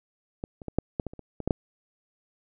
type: clicks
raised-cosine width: 2 ms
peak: -19 / -28 / -20 / -9 / -13 / -19 / -29 / -28 / -21 / -12 / -8 dBFS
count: 11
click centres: 0.439 / 0.618 / 0.683 / 0.786 / 0.998 / 1.067 / 1.135 / 1.193 / 1.403 / 1.476 / 1.508 s
effects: none